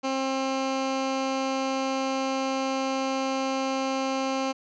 15% pulse tone, 266.4 Hz, C4, 31 cents sharp, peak -19 dBFS, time 0.03-4.53 s, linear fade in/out 20 ms, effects resampled to 16000 Hz

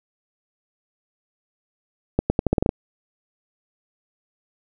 accelerating click train, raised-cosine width 2 ms, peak -4 dBFS, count 9, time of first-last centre 2.19-2.691 s, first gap 110 ms, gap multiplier 0.83, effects none

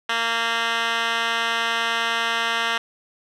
10% pulse tone with band-pass filter, 230.2 Hz, A#3, 22 cents flat, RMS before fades -23 dBFS, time 0.09-2.78 s, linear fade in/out 5 ms, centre 2300 Hz, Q 2.8, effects none

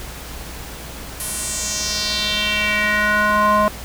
square tone with band-pass filter sweep, 209.8 Hz, G#3, 18 cents sharp, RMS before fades -19 dBFS, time 1.2-3.68 s, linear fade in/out 0 ms, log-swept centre 11000 to 870 Hz, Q 3.1, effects added 60 Hz sine -35 dBFS peak until 3.84 s + pink hiss -34 dBFS RMS until 3.84 s

